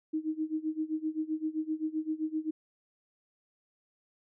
sine tone with tremolo, 313.1 Hz, D#4, 11 cents sharp, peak -27 dBFS, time 0.13-2.51 s, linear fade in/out 10 ms, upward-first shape sine, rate 7.7 Hz, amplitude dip 90%, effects none

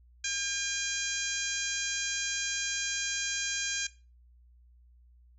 harmonic tone, 805 Hz, G5, 46 cents sharp, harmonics 2 / 3 / 4 / 5 / 6 / 7 / 8 / 9, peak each -38 / -37 / -38 / -41 / -41 / -41 / -36 / -39 dBFS, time 0.24-3.87 s, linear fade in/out 5 ms, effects noise-tail reverb RT60 0.3 s tail -18 dB re dry + added 60 Hz sine -56 dBFS peak until 5.38 s

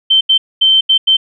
sine tone bursts at uneven times, 3106 Hz, G7, 17 cents flat, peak -6 dBFS, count 5, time 0.1-0.21 / 0.29-0.38 / 0.61-0.81 / 0.89-0.98 / 1.07-1.17 s, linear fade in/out 10 ms, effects none

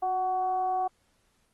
sine tone with frequency modulation, 745 Hz, F#5, 12 cents sharp, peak -25 dBFS, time 0.02-0.88 s, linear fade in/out 10 ms, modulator 380 Hz, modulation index 0.43, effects pink hiss -69 dBFS RMS until 1.53 s + Opus 32 kbps

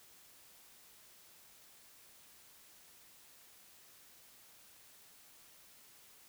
silence, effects white hiss -61 dBFS RMS until 6.28 s

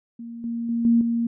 sine tone with level steps, 233.1 Hz, A#3, in tune, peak -33 / -25 / -21 / -14 / -20 dBFS, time 0.19-1.27 s, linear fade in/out 5 ms, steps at 0.44 / 0.69 / 0.85 / 1.01 s, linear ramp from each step 2 ms, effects none

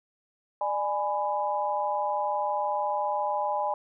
sine chord, G# diminished, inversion second, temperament just, 598 / 830.6 / 996.7 Hz, D5 / G#5 / B5, +31 / 0 / +16 cents, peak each -31 / -28 / -31 dBFS, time 0.61-3.74 s, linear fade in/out 2 ms, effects none

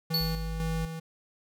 square tone with tremolo, 162.5 Hz, E3, 24 cents flat, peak -30 dBFS, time 0.1-1 s, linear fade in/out 10 ms, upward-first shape square, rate 2 Hz, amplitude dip 50%
square tone with exponential decay, 4435 Hz, C#8, in tune, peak -24 dBFS, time 0.14-0.58 s, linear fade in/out 2 ms, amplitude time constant 95 ms
sine tone, 51.91 Hz, G#1, in tune, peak -32 dBFS, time 0.2-0.86 s, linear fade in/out 10 ms
effects none

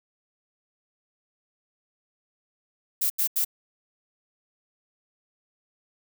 violet noise bursts, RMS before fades -24 dBFS, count 3, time 3.01-3.449 s, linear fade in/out 10 ms, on 91 ms, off 83 ms, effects none

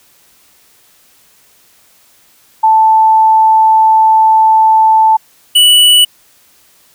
sine / square tone pair in turn, 880 / 2955 Hz, A5 / F#7, 0 / -3 cents, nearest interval octave + major sixth, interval 2097 cents, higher second, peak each -4 dBFS, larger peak neither, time 2.63-5.17 / 5.55-6.05 s, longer first, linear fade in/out 10 ms, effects white hiss -48 dBFS RMS until 6.94 s

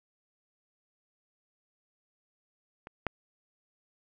clicks, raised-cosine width 0.5 ms, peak -28 / -14 dBFS, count 2, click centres 2.871 / 3.067 s, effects none

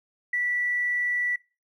triangle tone with tanh clipping, 1959 Hz, B6, 15 cents flat, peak -23 dBFS, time 0.33-1.36 s, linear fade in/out 5 ms, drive 3 dB, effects noise-tail reverb RT60 0.3 s tail -21 dB re dry

